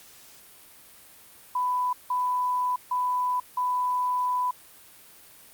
sine tone bursts at uneven times, 996 Hz, B5, 14 cents sharp, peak -23 dBFS, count 4, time 1.55-1.93 / 2.1-2.76 / 2.91-3.4 / 3.57-4.51 s, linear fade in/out 5 ms, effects white hiss -51 dBFS RMS until 5.53 s + Opus 48 kbps

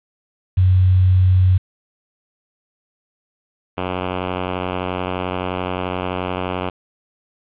sine / 5% pulse tone pair in turn, 92.5 / 91.54 Hz, F#2 / F#2, 0 / -18 cents, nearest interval unison, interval 18 cents, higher first, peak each -10 dBFS, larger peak neither, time 0.57-1.58 / 3.77-6.7 s, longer second, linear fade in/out 10 ms, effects resampled to 8000 Hz + 7-bit

